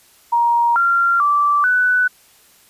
sine tone with pitch steps, 942 / 1381 / 1165 / 1492 Hz, A#5 / F6 / D6 / F#6, +18 / -20 / -14 / +14 cents, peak -12 dBFS, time 0.32-2.08 s, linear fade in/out 10 ms, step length 440 ms, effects white hiss -51 dBFS RMS until 2.69 s + resampled to 32000 Hz

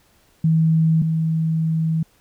sine tone pair in turn, 160.9 / 160.9 Hz, E3 / E3, -42 / -42 cents, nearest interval unison, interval 0 cents, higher neither, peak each -13 / -17 dBFS, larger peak first, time 0.44-1.02 / 1.02-2.03 s, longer second, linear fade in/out 5 ms, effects pink hiss -58 dBFS RMS until 2.2 s

